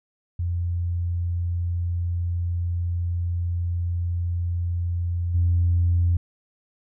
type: tone with level steps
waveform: sine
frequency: 86.8 Hz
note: F2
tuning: 10 cents flat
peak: -22 / -16 dBFS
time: 0.39-6.17 s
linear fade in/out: 5 ms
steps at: 5.34 s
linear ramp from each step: 10 ms
effects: tanh soft clip ceiling -12 dBFS